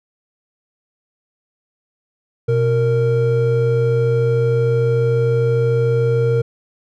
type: tone pair together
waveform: triangle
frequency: 123.37 / 463.5 Hz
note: B2 / A#4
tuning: -1 / -10 cents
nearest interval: octave + major seventh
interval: 2291 cents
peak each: -14 dBFS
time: 2.48-6.42 s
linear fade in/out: 10 ms
effects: none